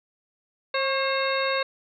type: harmonic tone with a mistuned harmonic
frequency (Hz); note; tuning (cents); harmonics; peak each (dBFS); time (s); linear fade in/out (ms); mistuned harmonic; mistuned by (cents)
536; C5; +42; 1 / 2 / 3 / 4 / 5 / 7 / 8; -26 / -29 / -31 / -32 / -33 / -34 / -35; 0.74-1.63; 5; 2; +40
effects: none